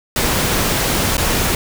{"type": "noise with dropouts", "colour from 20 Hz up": "pink", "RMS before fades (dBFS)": -17, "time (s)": [0.16, 1.55], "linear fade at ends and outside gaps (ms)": 2, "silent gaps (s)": [1.169, 1.179], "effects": []}